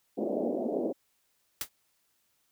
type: band-pass noise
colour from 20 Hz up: pink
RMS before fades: -31 dBFS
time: 0.17-0.93 s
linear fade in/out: 20 ms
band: 220 to 670 Hz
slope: 48 dB/octave
type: noise with exponential decay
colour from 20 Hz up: white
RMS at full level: -28 dBFS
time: 1.61-1.69 s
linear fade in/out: 2 ms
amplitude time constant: 17 ms
effects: white hiss -73 dBFS RMS until 2.51 s